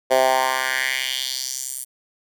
10% pulse tone with high-pass filter sweep, 130.6 Hz, C3, 3 cents flat, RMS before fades -22 dBFS, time 0.1-1.85 s, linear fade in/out 20 ms, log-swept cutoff 540 to 10000 Hz, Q 2.6, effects none

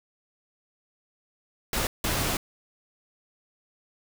pink noise bursts at uneven times, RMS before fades -27 dBFS, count 2, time 1.73-1.87 / 2.04-2.37 s, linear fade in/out 2 ms, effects none

